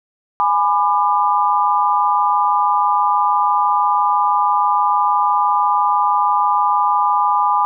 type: chord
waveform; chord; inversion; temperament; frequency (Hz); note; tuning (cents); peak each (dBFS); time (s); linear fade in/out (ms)
sine; G# diminished; none; just; 830.6 / 996.7 / 1196.1; G#5 / B5 / D6; 0 / +16 / +31; -17 / -16 / -18; 0.4-7.65; 0
effects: none